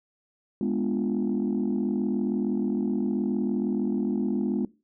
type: chord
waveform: sine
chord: G# diminished seventh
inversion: none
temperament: equal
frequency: 207.7 / 246.9 / 293.7 / 349.2 Hz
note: G#3 / B3 / D4 / F4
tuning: 0 / 0 / 0 / 0 cents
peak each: -26 / -27 / -31 / -30 dBFS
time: 0.61-4.65 s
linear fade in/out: 2 ms
effects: noise-tail reverb RT60 0.3 s tail -21 dB re dry + tanh soft clip ceiling -18 dBFS